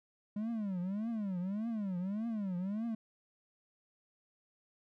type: tone with vibrato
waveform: triangle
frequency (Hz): 202.7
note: G#3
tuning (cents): -42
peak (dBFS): -32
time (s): 0.36-2.95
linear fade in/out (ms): 5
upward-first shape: triangle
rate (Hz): 1.7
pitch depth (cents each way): 270
effects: none